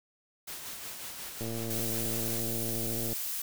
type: noise with tremolo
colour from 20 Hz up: white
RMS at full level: -40 dBFS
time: 0.47-2.41 s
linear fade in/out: 10 ms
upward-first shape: sine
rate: 5.5 Hz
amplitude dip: 35%
type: click train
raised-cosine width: 2 ms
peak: -25 dBFS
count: 197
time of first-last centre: 1.41-3.129 s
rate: 114 Hz
type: noise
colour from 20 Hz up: blue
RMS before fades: -35 dBFS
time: 1.7-3.42 s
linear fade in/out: 5 ms
effects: none